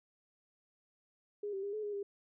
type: tone with pitch steps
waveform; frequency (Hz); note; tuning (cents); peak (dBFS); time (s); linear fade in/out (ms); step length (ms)
sine; 412.3 / 388.3 / 403.3 / 428.3 / 413.5 / 401.6; G#4 / G4 / G4 / A4 / G#4 / G4; -13 / -16 / +49 / -47 / -8 / +42; -36; 1.43-2.03; 5; 100
effects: none

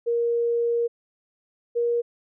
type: tone pair in turn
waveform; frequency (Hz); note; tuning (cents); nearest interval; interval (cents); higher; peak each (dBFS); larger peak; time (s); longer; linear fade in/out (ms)
sine; 470 / 473.5; A#4 / A#4; +14 / +27; unison; 13; second; -20; neither; 0.06-0.88 / 1.75-2.02; first; 20
effects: none

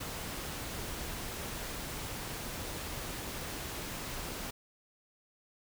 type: noise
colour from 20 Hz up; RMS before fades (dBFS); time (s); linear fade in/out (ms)
pink; -40; 0-4.51; 10
effects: none

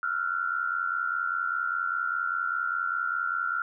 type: tone cluster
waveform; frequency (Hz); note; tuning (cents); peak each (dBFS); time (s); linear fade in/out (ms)
sine; 1331 / 1396 / 1486; E6 / F6 / F#6; +16 / -1 / +7; -33 / -28 / -34; 0.03-3.62; 2
effects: none

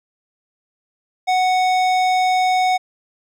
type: tone with hard clipping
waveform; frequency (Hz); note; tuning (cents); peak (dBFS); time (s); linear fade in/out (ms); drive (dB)
sine; 740; F#5; 0; -16; 1.27-2.78; 20; 14
effects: none

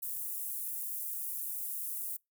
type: high-pass noise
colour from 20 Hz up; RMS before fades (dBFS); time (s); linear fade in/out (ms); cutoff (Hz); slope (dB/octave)
pink; -38; 0.02-2.17; 10; 11000; 24
effects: noise-tail reverb RT60 0.2 s tail -26 dB re dry

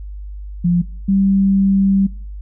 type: tone pair in turn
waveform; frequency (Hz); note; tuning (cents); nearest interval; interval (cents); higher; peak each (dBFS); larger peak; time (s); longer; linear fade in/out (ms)
sine; 174.61 / 195.09; F3 / G3; 0 / -8; major second; 192; second; -11; neither; 0.64-0.82 / 1.08-2.07; second; 10
effects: noise-tail reverb RT60 0.5 s tail -23 dB re dry + added 50 Hz sine -27 dBFS peak until 2.41 s

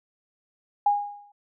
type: tone with exponential decay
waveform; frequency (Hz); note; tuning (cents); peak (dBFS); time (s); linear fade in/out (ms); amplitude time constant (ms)
sine; 819; G#5; -24; -15; 0.86-1.32; 5; 100
effects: none

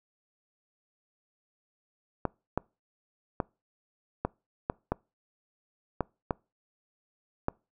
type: clicks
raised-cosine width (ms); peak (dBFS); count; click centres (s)
1; -13; 9; 2.253 / 2.576 / 3.402 / 4.25 / 4.699 / 4.92 / 6.007 / 6.308 / 7.484
effects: noise-tail reverb RT60 0.3 s tail -26 dB re dry

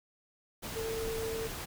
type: tone in noise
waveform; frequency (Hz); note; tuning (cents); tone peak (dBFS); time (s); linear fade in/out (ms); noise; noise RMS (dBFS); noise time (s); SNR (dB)
sine; 448.5; A4; +33; -34; 0.75-1.48; 20; pink; -40; 0.62-1.66; +3
effects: none

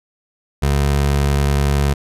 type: tone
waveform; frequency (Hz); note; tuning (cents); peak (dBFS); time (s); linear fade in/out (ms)
25% pulse; 70.6; C#2; +32; -10; 0.62-1.94; 10
effects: resampled to 32000 Hz

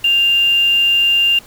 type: tone with quantisation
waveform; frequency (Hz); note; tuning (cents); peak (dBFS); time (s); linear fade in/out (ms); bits
sine; 2794; F7; 0; -10; 0.04-1.39; 5; 5
effects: pink hiss -42 dBFS RMS until 1.46 s

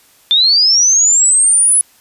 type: linear sweep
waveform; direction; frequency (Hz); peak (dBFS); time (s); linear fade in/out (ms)
sine; up; 3517 to 10300; -7; 0.31-1.81; 0
effects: white hiss -49 dBFS RMS until 2 s + resampled to 32000 Hz

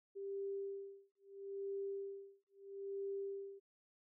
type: tone with tremolo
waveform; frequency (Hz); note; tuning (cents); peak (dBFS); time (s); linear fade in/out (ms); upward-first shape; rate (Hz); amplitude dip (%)
sine; 394.9; G4; +13; -39; 0.15-3.6; 20; sine; 0.76; 100
effects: none

